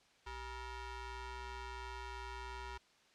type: ring-modulated tone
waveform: sawtooth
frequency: 449.6 Hz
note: A4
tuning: 37 cents sharp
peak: -37 dBFS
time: 0.26-2.78 s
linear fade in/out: 10 ms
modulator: 511 Hz
effects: white hiss -68 dBFS RMS until 3.14 s + low-pass 5000 Hz 12 dB/octave